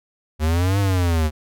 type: exponential two-way sweep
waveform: square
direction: up then down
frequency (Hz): 75.2 to 101.3 to 75.2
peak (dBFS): -17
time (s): 0.39-1.31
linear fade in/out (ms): 50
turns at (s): 0.79
effects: none